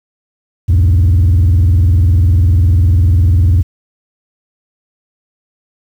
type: tone with vibrato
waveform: sine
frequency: 86.3 Hz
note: F2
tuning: 20 cents flat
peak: -3 dBFS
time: 0.68-3.63 s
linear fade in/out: 20 ms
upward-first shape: square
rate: 20 Hz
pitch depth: 260 cents each way
effects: tanh soft clip ceiling -5 dBFS + 7-bit